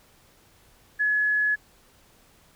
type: tone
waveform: sine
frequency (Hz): 1698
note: G#6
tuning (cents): +38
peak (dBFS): -20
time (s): 0.99-1.56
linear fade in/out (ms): 20
effects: pink hiss -58 dBFS RMS until 2.55 s